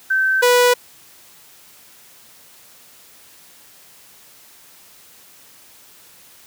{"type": "tone pair in turn", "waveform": ["sine", "sawtooth"], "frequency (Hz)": [1545, 490.9], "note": ["G6", "B4"], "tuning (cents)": [-26, -10], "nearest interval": "octave + minor sixth", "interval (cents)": 1984, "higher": "first", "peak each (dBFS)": [-14, -7], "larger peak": "second", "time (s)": [[0.1, 0.42], [0.42, 0.74]], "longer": "neither", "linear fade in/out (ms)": 10, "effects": ["white hiss -47 dBFS RMS until 6.46 s", "high-pass 60 Hz 12 dB/octave"]}